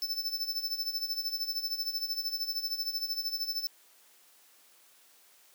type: tone with tremolo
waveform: square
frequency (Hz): 5280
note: E8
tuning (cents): +2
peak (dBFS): -29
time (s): 0.02-3.67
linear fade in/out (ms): 0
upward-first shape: sine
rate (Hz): 13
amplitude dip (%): 75
effects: white hiss -61 dBFS RMS until 5.54 s + high-pass 300 Hz 12 dB/octave